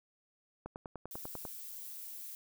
click train, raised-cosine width 1 ms, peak -28 dBFS, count 9, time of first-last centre 0.66-1.452 s, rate 10.1 Hz
violet noise, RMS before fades -46 dBFS, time 1.11-2.35 s, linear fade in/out 0 ms
effects none

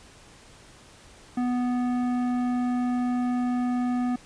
sine tone with tanh clipping, 246.9 Hz, B3, in tune, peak -25 dBFS, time 1.37-4.16 s, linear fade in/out 5 ms, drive 13 dB, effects pink hiss -51 dBFS RMS until 4.25 s + resampled to 22050 Hz

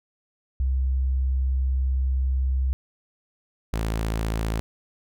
sine / sawtooth tone pair in turn, 65.41 / 55 Hz, C2 / A1, 0 / 0 cents, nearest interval minor third, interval 300 cents, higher first, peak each -20 dBFS, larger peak neither, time 0.6-2.73 / 3.73-4.6 s, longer first, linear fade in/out 0 ms, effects none

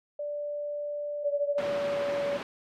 sine tone, 586 Hz, D5, 4 cents flat, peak -31 dBFS, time 0.19-1.64 s, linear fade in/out 5 ms
sine tone with pitch glide, 573 to 568.7 Hz, D5 to C#5, -43 to +44 cents, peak -27 dBFS, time 1.23-2.38 s, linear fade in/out 20 ms, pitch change -13 cents, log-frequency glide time 1.68-2.23 s
pink band-pass noise, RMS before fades -38 dBFS, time 1.58-2.43 s, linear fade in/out 2 ms, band 210 to 2700 Hz, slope 12 dB/octave
effects none

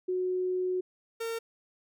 sine / 45% pulse tone pair in turn, 367 / 456.8 Hz, F#4 / A#4, -14 / -35 cents, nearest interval major third, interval 379 cents, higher second, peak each -27 / -32 dBFS, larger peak first, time 0.08-0.81 / 1.2-1.39 s, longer first, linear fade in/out 10 ms, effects none

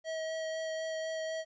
square tone with vibrato, 640 Hz, D#5, 49 cents sharp, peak -35 dBFS, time 0.04-1.45 s, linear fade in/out 50 ms, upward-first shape sine, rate 4 Hz, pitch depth 10 cents each way, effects resampled to 16000 Hz + 12-bit

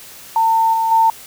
sine tone with level steps, 900 Hz, A5, 39 cents sharp, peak -11 / -14 / -9 dBFS, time 0.36-1.1 s, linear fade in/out 2 ms, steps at 0.73 / 0.91 s, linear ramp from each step 10 ms, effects white hiss -38 dBFS RMS until 1.26 s

